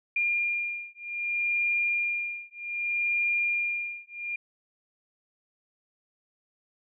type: beating tone pair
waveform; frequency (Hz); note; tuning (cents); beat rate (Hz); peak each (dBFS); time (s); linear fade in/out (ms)
sine; 2406 / 2406.64; D7 / D7; +41 / +42; 0.64; -29; 0.16-4.36; 5
effects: none